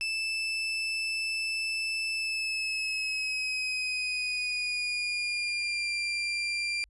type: tone with pitch glide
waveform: 30% pulse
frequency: 2637 to 2377 Hz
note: E7 to D7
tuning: 0 to +20 cents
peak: -26 dBFS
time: 0.01-6.84 s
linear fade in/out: 0 ms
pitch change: -180 cents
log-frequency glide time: 2.13-5.91 s
effects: added 50 Hz sine -59 dBFS peak until 6.89 s + resampled to 24000 Hz